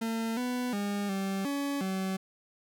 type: tone with pitch steps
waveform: 40% pulse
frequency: 226.2 / 248.3 / 202.8 / 194.2 / 282 / 190.1 Hz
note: A3 / B3 / G#3 / G3 / C#4 / F#3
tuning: +48 / +9 / -41 / -16 / +30 / +47 cents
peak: -29 dBFS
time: 0.01-2.17 s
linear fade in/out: 10 ms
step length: 360 ms
effects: none